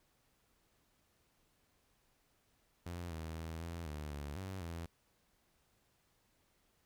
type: tone with pitch steps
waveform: sawtooth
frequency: 87 / 80.4 / 81.2 / 84.3 / 74.9 / 72.3 / 95.1 / 83.8 Hz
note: F2 / E2 / E2 / E2 / D2 / D2 / F#2 / E2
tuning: -6 / -43 / -26 / +39 / +35 / -27 / +48 / +29 cents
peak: -38 dBFS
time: 2.86-4.86 s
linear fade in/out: 5 ms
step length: 250 ms
effects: pink hiss -75 dBFS RMS until 6.85 s